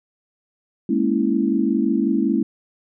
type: chord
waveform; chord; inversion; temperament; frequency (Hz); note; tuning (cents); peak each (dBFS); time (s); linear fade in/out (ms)
sine; A# half-diminished seventh; third; equal; 207.7 / 233.1 / 277.2 / 329.6; G#3 / A#3 / C#4 / E4; 0 / 0 / 0 / 0; -22; 0.89-2.43; 5
effects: none